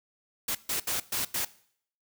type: noise bursts at uneven times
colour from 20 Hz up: white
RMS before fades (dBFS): -30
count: 5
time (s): 0.48-0.55 / 0.69-0.8 / 0.87-1 / 1.12-1.25 / 1.34-1.45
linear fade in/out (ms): 5
effects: noise-tail reverb RT60 0.6 s tail -19 dB re dry